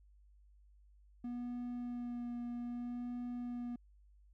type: tone with vibrato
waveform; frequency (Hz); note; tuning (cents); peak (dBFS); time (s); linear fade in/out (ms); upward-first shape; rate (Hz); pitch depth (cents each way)
triangle; 242; B3; -35; -37; 1.24-3.76; 5; sine; 0.63; 14
effects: added 50 Hz sine -61 dBFS peak until 4.33 s